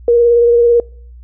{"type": "tone with vibrato", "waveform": "sine", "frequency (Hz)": 473.4, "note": "A#4", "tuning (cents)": 27, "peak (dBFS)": -6, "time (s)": [0.08, 0.8], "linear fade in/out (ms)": 2, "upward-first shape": "sine", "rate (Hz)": 18, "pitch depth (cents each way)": 20, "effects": ["noise-tail reverb RT60 0.5 s tail -25 dB re dry", "added 60 Hz sine -33 dBFS peak until 1.23 s"]}